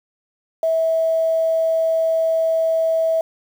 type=tone with quantisation; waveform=sine; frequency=650 Hz; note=E5; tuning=24 cents flat; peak=-15 dBFS; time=0.63-3.21 s; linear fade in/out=2 ms; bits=7; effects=none